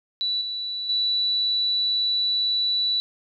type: tone with level steps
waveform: sine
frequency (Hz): 3951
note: B7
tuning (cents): 0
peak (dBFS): -22 / -27 / -20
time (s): 0.21-3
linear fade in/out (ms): 0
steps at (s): 0.41 / 0.89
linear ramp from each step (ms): 5
effects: none